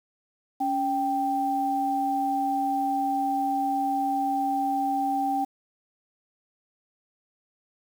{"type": "tone pair together", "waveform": "sine", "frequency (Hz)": [279.3, 784], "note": ["C#4", "G5"], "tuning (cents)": [13, 0], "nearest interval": "octave + tritone", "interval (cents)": 1787, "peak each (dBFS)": [-29, -24], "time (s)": [0.6, 5.45], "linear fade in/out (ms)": 10, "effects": ["8-bit"]}